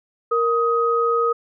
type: tone pair together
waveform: sine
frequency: 466.2 / 1256.9 Hz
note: A#4 / D#6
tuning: 0 / +17 cents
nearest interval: octave + perfect fourth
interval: 1717 cents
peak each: -19 dBFS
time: 0.31-1.33 s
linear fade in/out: 10 ms
effects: none

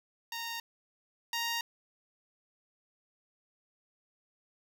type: tone pair in turn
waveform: 10% pulse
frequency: 926 / 933 Hz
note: A#5 / A#5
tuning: -12 / +1 cents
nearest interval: unison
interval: 13 cents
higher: second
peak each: -28 / -23 dBFS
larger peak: second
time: 0.32-0.6 / 1.33-1.61 s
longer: neither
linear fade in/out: 2 ms
effects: none

